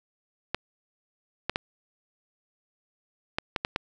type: clicks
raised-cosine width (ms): 0.3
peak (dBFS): -10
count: 7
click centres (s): 0.546 / 1.496 / 1.559 / 3.385 / 3.562 / 3.649 / 3.761
effects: none